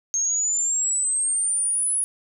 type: exponential sweep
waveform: sine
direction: up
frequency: 6420 to 10390 Hz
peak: -20 dBFS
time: 0.14-2.04 s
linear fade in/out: 0 ms
effects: none